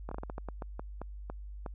slowing click train, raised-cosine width 1 ms, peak -25 dBFS, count 13, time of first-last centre 0.09-1.662 s, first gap 24 ms, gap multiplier 1.28, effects added 50 Hz sine -41 dBFS peak until 1.74 s

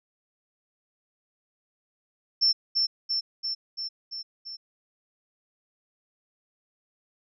sine tone with echo, 5370 Hz, E8, 31 cents sharp, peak -18 dBFS, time 2.41-2.53 s, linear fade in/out 20 ms, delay 340 ms, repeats 6, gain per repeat -3 dB, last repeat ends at 4.57 s, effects none

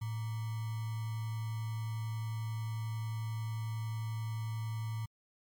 sine tone with sample-and-hold, 111.1 Hz, A2, 17 cents sharp, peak -34 dBFS, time 0.01-5.06 s, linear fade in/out 10 ms, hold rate 1050 Hz, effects MP3 96 kbps

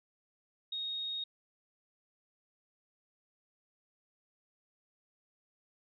sine tone, 3735 Hz, A#7, 3 cents sharp, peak -35 dBFS, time 0.72-1.24 s, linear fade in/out 5 ms, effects none

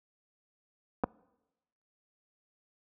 clicks, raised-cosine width 1 ms, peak -14 dBFS, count 2, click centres 1.037 / 1.041 s, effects noise-tail reverb RT60 1.0 s tail -25 dB re dry + high-pass 80 Hz 12 dB/octave

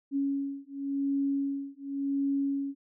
sine beating tone pair, 277.2 / 278.11 Hz, C#4 / C#4, 0 / +6 cents, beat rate 0.91 Hz, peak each -31 dBFS, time 0.11-2.75 s, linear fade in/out 50 ms, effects none

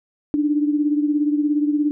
sine beating tone pair, 293.7 / 310.7 Hz, D4 / D#4, 0 / -2 cents, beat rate 17 Hz, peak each -17 / -24 dBFS, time 0.34-1.91 s, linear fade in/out 0 ms, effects none

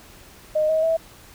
sine tone with pitch steps, 616 / 633.7 / 651.9 Hz, D#5 / D#5 / E5, -17 / +32 / -19 cents, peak -17 dBFS, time 0.55-0.97 s, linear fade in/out 10 ms, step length 140 ms, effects pink hiss -47 dBFS RMS until 1.34 s

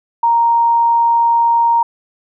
sine tone, 932.3 Hz, A#5, in tune, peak -9 dBFS, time 0.23-1.83 s, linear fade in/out 5 ms, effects none

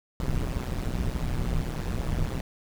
brown noise with amplitude modulation, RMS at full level -24 dBFS, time 0.2-2.41 s, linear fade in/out 2 ms, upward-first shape sine, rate 125 Hz, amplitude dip 95%, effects none

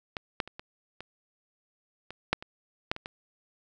clicks, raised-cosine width 0.3 ms, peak -17 / -11 / -27 / -24 / -24 / -24 / -7 / -25 / -10 / -23 / -21 dBFS, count 11, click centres 0.168 / 0.402 / 0.476 / 0.595 / 1.006 / 2.106 / 2.33 / 2.425 / 2.915 / 2.964 / 3.059 s, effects none

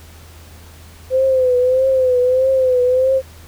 sine tone with vibrato, 513 Hz, C5, 34 cents flat, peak -11 dBFS, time 1.1-3.22 s, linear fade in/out 50 ms, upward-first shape triangle, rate 1.6 Hz, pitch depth 70 cents each way, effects added 81 Hz sine -39 dBFS peak until 3.47 s + pink hiss -44 dBFS RMS until 3.47 s

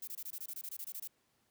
violet noise bursts, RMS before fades -43 dBFS, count 14, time 0.02-1.076 s, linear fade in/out 5 ms, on 55 ms, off 22 ms, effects pink hiss -75 dBFS RMS until 1.5 s + high-pass 100 Hz 12 dB/octave

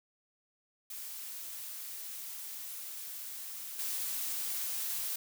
blue noise with level steps, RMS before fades -43 / -36 dBFS, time 0.9-5.16 s, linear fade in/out 5 ms, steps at 3.79 s, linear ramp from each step 2 ms, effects none

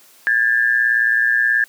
sine tone pair together, 1633 / 1751.6 Hz, G#6 / A6, -30 / -8 cents, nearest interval minor second, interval 122 cents, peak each -16 dBFS, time 0.27-1.64 s, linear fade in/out 0 ms, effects white hiss -49 dBFS RMS until 1.68 s + high-pass 200 Hz 12 dB/octave

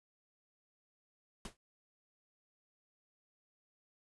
pink noise with exponential decay, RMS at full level -41 dBFS, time 1.45-1.57 s, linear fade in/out 2 ms, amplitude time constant 24 ms, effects resampled to 24000 Hz

